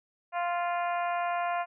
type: harmonic tone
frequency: 348.6 Hz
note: F4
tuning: 3 cents flat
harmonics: 2 / 3 / 4 / 5 / 6 / 7 / 8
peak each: -29 / -34 / -38 / -42 / -45 / -43 / -49 dBFS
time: 0.32-1.66 s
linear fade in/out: 50 ms
effects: none

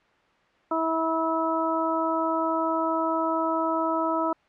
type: harmonic tone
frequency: 324.5 Hz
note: E4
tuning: 27 cents flat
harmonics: 1 / 2 / 3 / 4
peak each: -28 / -28 / -28 / -28 dBFS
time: 0.71-4.33 s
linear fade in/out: 5 ms
effects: white hiss -61 dBFS RMS until 4.48 s + low-pass 2000 Hz 12 dB/octave

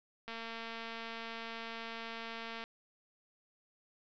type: click train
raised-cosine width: 0.3 ms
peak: -28 dBFS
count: 539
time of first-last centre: 0.28-2.64 s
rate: 228 Hz
effects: resampled to 16000 Hz

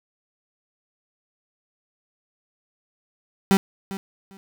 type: tone with echo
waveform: 35% pulse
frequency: 194.5 Hz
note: G3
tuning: 13 cents flat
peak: -12 dBFS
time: 3.51-3.57 s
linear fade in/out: 0 ms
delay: 400 ms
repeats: 2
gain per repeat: -15 dB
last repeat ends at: 4.37 s
effects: none

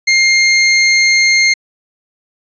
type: tone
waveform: sawtooth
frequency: 2120 Hz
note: C7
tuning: 22 cents sharp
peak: -4 dBFS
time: 0.07-1.54 s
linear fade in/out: 10 ms
effects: resampled to 16000 Hz

